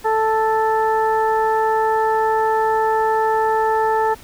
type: harmonic tone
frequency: 440 Hz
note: A4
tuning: in tune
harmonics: 1 / 2 / 3 / 4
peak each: -19 / -17 / -27 / -28 dBFS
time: 0.04-4.15 s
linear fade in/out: 20 ms
effects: pink hiss -43 dBFS RMS until 4.23 s